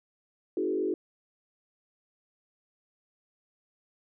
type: tone with frequency modulation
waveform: sine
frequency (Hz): 370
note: F#4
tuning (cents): 0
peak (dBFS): -26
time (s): 0.57-0.94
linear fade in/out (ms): 2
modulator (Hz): 48.3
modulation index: 1.3
effects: none